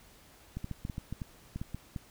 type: clicks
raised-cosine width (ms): 5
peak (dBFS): -24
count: 12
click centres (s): 0.57 / 0.644 / 0.713 / 0.851 / 0.898 / 0.981 / 1.126 / 1.218 / 1.56 / 1.615 / 1.746 / 1.962
effects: pink hiss -58 dBFS RMS until 2.1 s